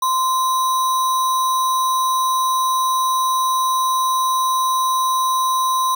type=tone with sample-and-hold; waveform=sine; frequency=1040 Hz; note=C6; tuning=11 cents flat; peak=-15 dBFS; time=0.02-5.95 s; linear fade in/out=5 ms; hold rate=4900 Hz; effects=none